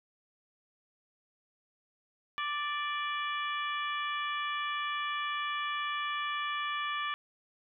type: harmonic tone with a mistuned harmonic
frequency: 587.3 Hz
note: D5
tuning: in tune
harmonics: 2 / 3 / 4 / 5 / 6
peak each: -34 / -38 / -40 / -42 / -44 dBFS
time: 2.38-7.14 s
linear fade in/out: 0 ms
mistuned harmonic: 6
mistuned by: -59 cents
effects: none